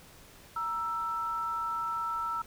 sine tone pair together, 937.6 / 1326 Hz, A#5 / E6, +10 / +10 cents, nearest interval tritone, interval 600 cents, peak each -37 / -31 dBFS, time 0.56-2.42 s, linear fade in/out 5 ms, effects pink hiss -54 dBFS RMS until 2.46 s

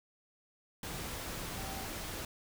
sine tone in noise, 774 Hz, G5, 22 cents flat, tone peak -46 dBFS, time 1.58-1.86 s, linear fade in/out 2 ms, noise pink, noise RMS -41 dBFS, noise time 0.83-2.25 s, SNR -8 dB, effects none

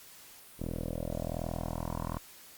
10% pulse tone with low-pass filter sweep, 41.2 Hz, E1, in tune, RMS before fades -36 dBFS, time 0.59-2.19 s, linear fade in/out 10 ms, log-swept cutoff 430 to 1100 Hz, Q 3.4, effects white hiss -53 dBFS RMS until 2.57 s + Opus 48 kbps

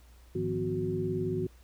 sine tone cluster, 102.8 / 155 / 173.4 / 249.9 / 368.5 Hz, G#2 / D#3 / F3 / B3 / F#4, -17 / -6 / -12 / +21 / -7 cents, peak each -37 / -36 / -38 / -38 / -31 dBFS, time 0.35-1.47 s, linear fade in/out 5 ms, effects added 60 Hz sine -53 dBFS peak until 1.63 s + pink hiss -63 dBFS RMS until 1.63 s

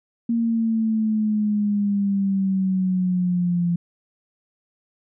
sine exponential sweep, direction down, 233.1 to 171.7 Hz, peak -18 dBFS, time 0.29-3.76 s, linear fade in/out 5 ms, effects none

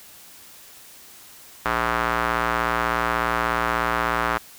square tone with band-pass filter, 58.27 Hz, A#1, in tune, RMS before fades -23 dBFS, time 1.65-4.38 s, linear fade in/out 5 ms, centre 1300 Hz, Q 2, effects white hiss -46 dBFS RMS until 4.58 s

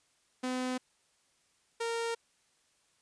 sawtooth tone pair in turn, 254.2 / 462.2 Hz, C4 / A#4, -50 / -15 cents, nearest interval minor seventh, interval 1035 cents, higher second, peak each -28 dBFS, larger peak neither, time 0.43-0.78 / 1.8-2.15 s, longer neither, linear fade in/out 10 ms, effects white hiss -71 dBFS RMS until 3.01 s + resampled to 22050 Hz

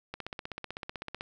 click train, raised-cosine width 0.3 ms, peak -21 dBFS, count 18, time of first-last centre 0.14-1.209 s, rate 15.9 Hz, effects none

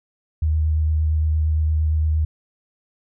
sine tone with vibrato, 77.8 Hz, D#2, in tune, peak -16 dBFS, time 0.42-2.25 s, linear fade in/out 5 ms, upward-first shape sine, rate 8.7 Hz, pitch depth 16 cents each way, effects none

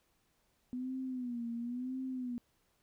sine tone with vibrato, 246.9 Hz, B3, in tune, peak -36 dBFS, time 0.73-2.38 s, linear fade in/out 0 ms, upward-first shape sine, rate 0.97 Hz, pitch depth 100 cents each way, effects pink hiss -75 dBFS RMS until 2.82 s

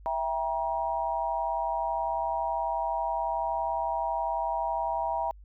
sine chord, E diminished, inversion none, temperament just, 659.3 / 791.1 / 949.3 Hz, E5 / G5 / Bb5, 0 / +16 / +31 cents, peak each -32 / -32 / -30 dBFS, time 0.06-5.31 s, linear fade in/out 0 ms, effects added 50 Hz sine -47 dBFS peak until 5.44 s

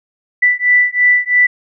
sine beating tone pair, 1975.5 / 1978.5 Hz, B6 / B6, 0 / +3 cents, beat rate 3 Hz, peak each -12 dBFS, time 0.42-1.47 s, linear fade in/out 10 ms, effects none

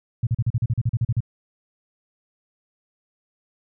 sine tone bursts, 116.6 Hz, A#2, 1 cent sharp, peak -17 dBFS, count 13, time 0.23-1.205 s, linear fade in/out 5 ms, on 39 ms, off 39 ms, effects none

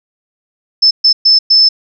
sine tone bursts at uneven times, 5260 Hz, E8, 5 cents flat, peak -4 dBFS, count 4, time 0.82-0.91 / 1.04-1.13 / 1.25-1.39 / 1.5-1.69 s, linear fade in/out 10 ms, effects none

